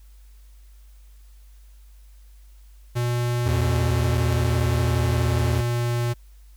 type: tone with pitch glide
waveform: square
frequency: 120.8 to 119.69 Hz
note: B2 to A#2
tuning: -38 to +46 cents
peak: -22 dBFS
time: 2.95-6.14 s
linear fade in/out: 20 ms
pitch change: -16 cents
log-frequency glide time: 3.45-5.97 s
type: tone with vibrato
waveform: square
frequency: 83 Hz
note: E2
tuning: 12 cents sharp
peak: -23 dBFS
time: 3.45-5.62 s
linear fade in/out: 20 ms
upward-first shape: sine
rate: 12 Hz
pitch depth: 150 cents each way
effects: added 50 Hz sine -45 dBFS peak until 6.56 s + white hiss -62 dBFS RMS until 6.56 s